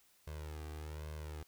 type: tone with flanger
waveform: sawtooth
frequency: 76.6 Hz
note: D#2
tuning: 27 cents flat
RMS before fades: -45 dBFS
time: 0.27-1.43 s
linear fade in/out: 5 ms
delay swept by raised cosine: 1.9 to 2.56 ms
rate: 1.2 Hz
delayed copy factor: +0.95
effects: white hiss -69 dBFS RMS until 1.47 s